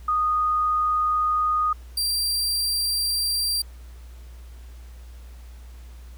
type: tone pair in turn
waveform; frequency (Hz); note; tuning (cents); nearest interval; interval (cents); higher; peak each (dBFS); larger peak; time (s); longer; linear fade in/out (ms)
sine / sawtooth; 1237 / 4719; D#6 / D8; -10 / +7; octave + major seventh; 2317; second; -19; neither; 0.08-1.73 / 1.97-3.62; neither; 5
effects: added 60 Hz sine -39 dBFS peak until 6.17 s + pink hiss -55 dBFS RMS until 6.17 s